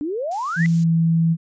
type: exponential sweep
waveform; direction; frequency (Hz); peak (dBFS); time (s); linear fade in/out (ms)
sine; up; 280 to 2049; -22; 0.01-0.66; 0
type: noise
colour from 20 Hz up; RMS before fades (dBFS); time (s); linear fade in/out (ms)
violet; -33; 0.31-0.84; 5
type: tone with pitch glide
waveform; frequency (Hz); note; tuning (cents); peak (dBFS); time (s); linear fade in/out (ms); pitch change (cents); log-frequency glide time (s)
sine; 166.4 to 164.77; E3 to E3; +17 to 0; -14; 0.56-1.37; 50; -17; 0.81-0.88
effects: resampled to 16000 Hz